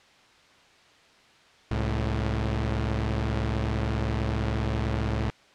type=tone pair together; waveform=sawtooth; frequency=67.6 / 109.06 Hz; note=C#2 / A2; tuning=-43 / -15 cents; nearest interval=minor sixth; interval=828 cents; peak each=-24 dBFS; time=1.71-5.3 s; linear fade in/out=0 ms; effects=white hiss -56 dBFS RMS until 5.54 s + low-pass 4000 Hz 12 dB/octave